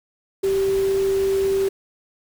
sine tone in noise, 388.6 Hz, G4, 15 cents flat, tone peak -17 dBFS, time 0.43-1.69 s, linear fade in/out 10 ms, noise pink, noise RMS -35 dBFS, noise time 0.43-1.69 s, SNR +15 dB, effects none

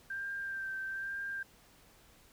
sine tone with vibrato, 1577 Hz, G6, 10 cents sharp, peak -36 dBFS, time 0.1-1.43 s, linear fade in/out 5 ms, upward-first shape sine, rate 1.1 Hz, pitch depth 22 cents each way, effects pink hiss -62 dBFS RMS until 2.32 s

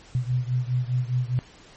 sine beating tone pair, 123.47 / 128.37 Hz, B2 / C3, 0 / -33 cents, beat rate 4.9 Hz, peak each -24 / -26 dBFS, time 0.15-1.39 s, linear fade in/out 0 ms, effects pink hiss -50 dBFS RMS until 1.76 s + MP3 32 kbps

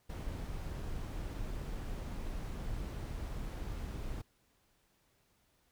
brown noise, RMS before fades -40 dBFS, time 0.09-4.22 s, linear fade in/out 10 ms, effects pink hiss -73 dBFS RMS until 5.71 s

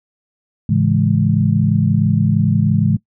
sine chord, A major seventh, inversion none, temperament equal with one note detuned, 107.61 / 138.59 / 164.81 / 207.7 Hz, A2 / C#3 / E3 / G#3, -38 / 0 / 0 / 0 cents, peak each -17 dBFS, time 0.69-2.97 s, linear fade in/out 5 ms, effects noise-tail reverb RT60 0.1 s tail -20 dB re dry

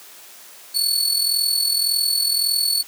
sawtooth tone with amplitude modulation, 4435 Hz, C#8, in tune, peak -12 dBFS, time 0.74-2.83 s, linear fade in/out 20 ms, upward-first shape sine, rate 41.8 Hz, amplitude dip 60%, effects white hiss -43 dBFS RMS until 2.87 s + high-pass 300 Hz 12 dB/octave

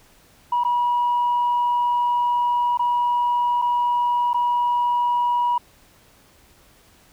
sine tone with dropouts, 967 Hz, B5, 37 cents flat, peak -16 dBFS, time 0.52-5.58 s, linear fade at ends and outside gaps 5 ms, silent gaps 0.637-0.648 / 2.774-2.793 / 3.617-3.621 / 4.333-4.343 s, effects tanh soft clip ceiling -14 dBFS + pink hiss -54 dBFS RMS until 7.12 s

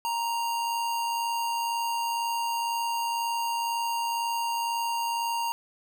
square tone with amplitude modulation, 932.3 Hz, A#5, in tune, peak -26 dBFS, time 0.05-5.52 s, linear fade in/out 0 ms, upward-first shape sine, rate 102 Hz, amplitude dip 30%, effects none

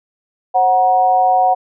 sine tone with amplitude modulation, 740 Hz, F#5, in tune, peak -6 dBFS, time 0.54-1.55 s, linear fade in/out 20 ms, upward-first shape sine, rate 207 Hz, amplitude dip 75%, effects none

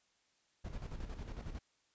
brown noise with tremolo, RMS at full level -42 dBFS, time 0.64-1.59 s, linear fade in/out 10 ms, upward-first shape square, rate 11 Hz, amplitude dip 55%, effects white hiss -75 dBFS RMS until 1.94 s + resampled to 16000 Hz

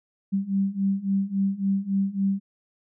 sine beating tone pair, 193.8 / 197.4 Hz, G3 / G3, -20 / +12 cents, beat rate 3.6 Hz, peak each -26 / -24 dBFS, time 0.32-2.4 s, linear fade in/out 20 ms, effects none

